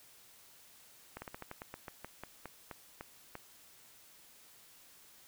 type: slowing click train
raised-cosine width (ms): 0.5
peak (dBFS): -28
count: 15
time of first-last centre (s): 1.17-3.354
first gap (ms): 50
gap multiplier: 1.16
effects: white hiss -60 dBFS RMS until 5.27 s